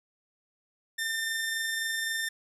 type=tone pair together; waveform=sawtooth; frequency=1776.2 / 1800 Hz; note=A6 / A6; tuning=+16 / +39 cents; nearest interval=unison; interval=23 cents; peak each=-38 / -26 dBFS; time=0.98-2.29 s; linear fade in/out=10 ms; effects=none